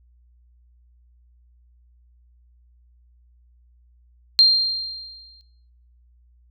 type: tone with exponential decay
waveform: sine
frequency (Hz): 4186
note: C8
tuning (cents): 0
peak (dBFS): -8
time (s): 4.39-5.41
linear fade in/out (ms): 0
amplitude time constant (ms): 220
effects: noise-tail reverb RT60 0.8 s tail -18 dB re dry + added 60 Hz sine -53 dBFS peak until 6.5 s